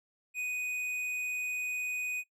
sine tone with tanh clipping, 2489 Hz, D#7, in tune, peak -34 dBFS, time 0.34-2.24 s, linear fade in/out 50 ms, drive 10 dB, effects noise-tail reverb RT60 0.1 s tail -19 dB re dry

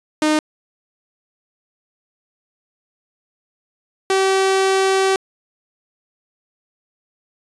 sawtooth tone pair in turn, 306.7 / 384.2 Hz, D#4 / G4, -25 / -35 cents, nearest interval major third, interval 390 cents, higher second, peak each -10 dBFS, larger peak neither, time 0.22-0.39 / 4.1-5.16 s, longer second, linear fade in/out 2 ms, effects resampled to 22050 Hz

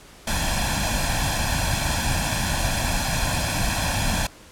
pink noise with comb filter, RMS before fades -23 dBFS, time 0.27-4.27 s, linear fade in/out 5 ms, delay 1.2 ms, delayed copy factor +0.8, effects pink hiss -47 dBFS RMS until 4.51 s + low-pass 11000 Hz 12 dB/octave

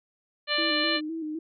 harmonic tone, 591 Hz, D5, 11 cents sharp, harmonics 1 / 2 / 3 / 4 / 5 / 6 / 7, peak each -32 / -34 / -30 / -32 / -30 / -36 / -29 dBFS, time 0.47-1.01 s, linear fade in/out 50 ms
sine tone with vibrato, 316.3 Hz, D#4, 29 cents sharp, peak -30 dBFS, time 0.58-1.39 s, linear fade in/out 5 ms, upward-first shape square, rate 3.9 Hz, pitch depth 52 cents each way
effects none

